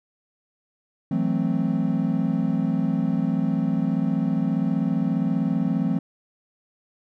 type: chord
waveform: triangle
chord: F# half-diminished seventh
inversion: third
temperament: equal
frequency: 164.81 / 185 / 220 / 261.6 Hz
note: E3 / F#3 / A3 / C4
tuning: 0 / 0 / 0 / 0 cents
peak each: -24 dBFS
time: 1.11-5.99 s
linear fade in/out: 5 ms
effects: none